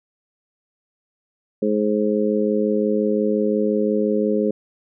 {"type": "harmonic tone", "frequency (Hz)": 105.7, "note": "G#2", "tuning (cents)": 31, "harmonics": [2, 3, 4, 5], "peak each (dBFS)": [-21, -25, -21, -24], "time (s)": [1.62, 4.51], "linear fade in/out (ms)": 5, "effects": []}